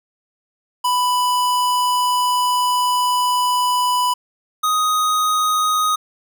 square tone pair in turn, 992 / 1249.8 Hz, B5 / D#6, +7 / +7 cents, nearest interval major third, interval 400 cents, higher second, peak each -16 dBFS, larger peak neither, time 0.84-4.14 / 4.63-5.96 s, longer first, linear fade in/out 10 ms, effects none

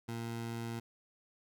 20% pulse tone, 116 Hz, A#2, 8 cents flat, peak -33 dBFS, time 0.08-0.8 s, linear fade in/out 10 ms, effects none

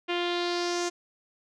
sawtooth tone with low-pass filter sweep, 349.7 Hz, F4, 2 cents sharp, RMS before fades -29 dBFS, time 0.08-0.9 s, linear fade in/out 20 ms, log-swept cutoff 2900 to 6700 Hz, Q 3.3, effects none

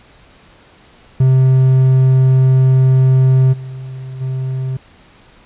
triangle tone with level steps, 130.81 Hz, C3, in tune, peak -5 / -23 / -15 dBFS, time 1.2-4.77 s, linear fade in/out 5 ms, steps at 3.52 / 4.2 s, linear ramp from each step 20 ms, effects pink hiss -46 dBFS RMS until 5.45 s + resampled to 8000 Hz

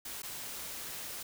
white noise with dropouts, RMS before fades -42 dBFS, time 0.05-1.23 s, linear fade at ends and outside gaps 5 ms, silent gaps 0.221-0.231 s, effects none

